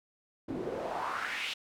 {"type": "noise with band-pass filter sweep", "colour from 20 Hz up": "pink", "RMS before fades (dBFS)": -36, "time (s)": [0.48, 1.54], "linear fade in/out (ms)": 10, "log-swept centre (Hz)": [260, 3200], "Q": 3, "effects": []}